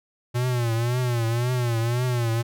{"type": "tone with vibrato", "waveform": "square", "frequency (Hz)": 120, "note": "B2", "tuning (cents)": -49, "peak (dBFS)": -22, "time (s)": [0.34, 2.43], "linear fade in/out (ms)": 20, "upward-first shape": "triangle", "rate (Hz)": 1.9, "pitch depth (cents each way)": 110, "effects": []}